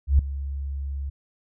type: tone with ADSR envelope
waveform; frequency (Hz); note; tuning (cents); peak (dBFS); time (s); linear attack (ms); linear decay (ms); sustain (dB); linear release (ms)
sine; 69.3; C#2; 0; -11; 0.07-1.1; 120; 4; -16; 11
effects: none